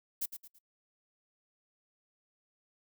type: noise with echo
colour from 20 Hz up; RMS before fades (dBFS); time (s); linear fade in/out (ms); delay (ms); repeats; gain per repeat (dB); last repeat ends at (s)
violet; -34; 0.21-0.26; 10; 110; 3; -9; 0.59
effects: noise-tail reverb RT60 0.1 s tail -25 dB re dry